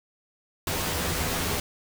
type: noise with comb filter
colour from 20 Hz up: pink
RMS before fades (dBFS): -28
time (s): 0.67-1.6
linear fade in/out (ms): 2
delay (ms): 12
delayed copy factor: +0.75
effects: none